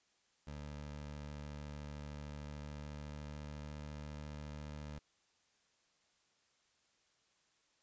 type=tone with pitch glide; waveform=20% pulse; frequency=73.5 to 74.48 Hz; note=D2 to D2; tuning=+2 to +25 cents; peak=-40 dBFS; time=0.47-4.99 s; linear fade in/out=5 ms; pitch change=+23 cents; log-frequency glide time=2.3-3.87 s; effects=white hiss -75 dBFS RMS until 7.82 s + resampled to 16000 Hz